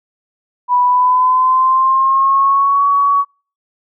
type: tone with pitch glide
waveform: sine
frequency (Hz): 986 to 1126.1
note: B5 to C#6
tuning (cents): -3 to +27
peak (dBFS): -9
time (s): 0.68-3.25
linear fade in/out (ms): 50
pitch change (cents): +230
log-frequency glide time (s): 0.84-2.85
effects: noise-tail reverb RT60 0.4 s tail -25 dB re dry